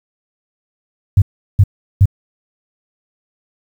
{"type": "tone bursts", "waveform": "sine", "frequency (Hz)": 98, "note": "G2", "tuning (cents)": 0, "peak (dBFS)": -4, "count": 3, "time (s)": [1.17, 2.057], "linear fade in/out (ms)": 5, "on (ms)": 49, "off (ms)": 370, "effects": ["7-bit"]}